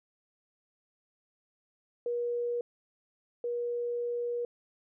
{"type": "tone pair in turn", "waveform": "sine", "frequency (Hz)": [479.1, 479.1], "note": ["A#4", "A#4"], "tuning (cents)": [47, 47], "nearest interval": "unison", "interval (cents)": 0, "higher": "neither", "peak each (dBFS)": [-29, -30], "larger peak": "first", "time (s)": [[2.06, 2.61], [3.44, 4.45]], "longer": "second", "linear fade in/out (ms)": 2, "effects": []}